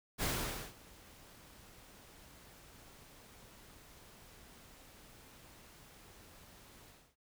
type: noise with ADSR envelope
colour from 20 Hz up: pink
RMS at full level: -34 dBFS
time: 0.18-7.16 s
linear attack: 45 ms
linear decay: 500 ms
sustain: -24 dB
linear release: 280 ms
effects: none